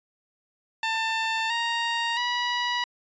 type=tone with pitch steps; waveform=15% pulse; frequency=893 / 932 / 972.7 Hz; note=A5 / A#5 / B5; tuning=+25 / -1 / -27 cents; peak=-18 dBFS; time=0.83-2.84 s; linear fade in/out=2 ms; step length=670 ms; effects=resampled to 16000 Hz